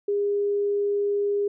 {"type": "tone", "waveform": "sine", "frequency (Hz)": 406.7, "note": "G#4", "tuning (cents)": -36, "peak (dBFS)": -21, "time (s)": [0.08, 1.48], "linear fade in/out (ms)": 5, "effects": []}